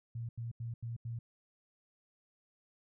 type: tone bursts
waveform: sine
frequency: 116.54 Hz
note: A#2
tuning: in tune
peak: -37 dBFS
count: 5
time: 0.15-1.19 s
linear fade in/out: 5 ms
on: 140 ms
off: 85 ms
effects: none